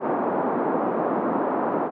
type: band-pass noise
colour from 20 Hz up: pink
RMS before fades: -24 dBFS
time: 0-1.91 s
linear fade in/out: 50 ms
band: 240 to 1100 Hz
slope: 24 dB/octave
effects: none